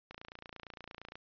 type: click train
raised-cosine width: 0.3 ms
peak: -30 dBFS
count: 31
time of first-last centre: 0.11-1.155 s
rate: 28.7 Hz
effects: resampled to 11025 Hz